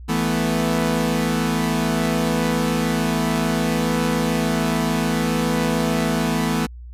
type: chord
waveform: sawtooth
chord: E suspended fourth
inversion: none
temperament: equal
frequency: 164.81 / 220 / 246.9 Hz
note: E3 / A3 / B3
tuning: 0 / 0 / 0 cents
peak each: -19 dBFS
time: 0.08-6.67 s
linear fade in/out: 20 ms
effects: added 60 Hz sine -34 dBFS peak until 6.93 s + resampled to 32000 Hz